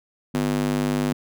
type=tone with high-pass filter; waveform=square; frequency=50 Hz; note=G1; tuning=35 cents sharp; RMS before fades=-23 dBFS; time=0.34-1.13 s; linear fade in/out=5 ms; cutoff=210 Hz; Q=3.1; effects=none